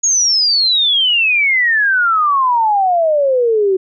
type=exponential sweep; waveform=sine; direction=down; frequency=6740 to 370 Hz; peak=-10 dBFS; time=0.03-3.77 s; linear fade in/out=10 ms; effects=none